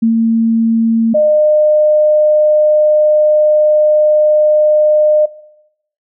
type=tone pair in turn; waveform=sine; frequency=227 / 607.2 Hz; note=A#3 / D#5; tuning=-46 / -42 cents; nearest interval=octave + perfect fourth; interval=1704 cents; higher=second; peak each=-7 dBFS; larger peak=neither; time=0.02-1.14 / 1.14-5.26 s; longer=second; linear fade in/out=10 ms; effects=noise-tail reverb RT60 0.8 s tail -18 dB re dry